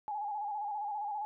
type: tone with vibrato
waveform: sine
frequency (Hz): 830.6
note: G#5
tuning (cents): 0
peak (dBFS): -34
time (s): 0.08-1.25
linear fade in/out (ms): 0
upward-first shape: square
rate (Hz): 15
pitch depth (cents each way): 47
effects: none